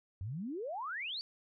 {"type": "exponential sweep", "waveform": "sine", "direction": "up", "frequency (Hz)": [87.31, 4699], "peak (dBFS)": -37, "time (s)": [0.21, 1.21], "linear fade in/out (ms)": 0, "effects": []}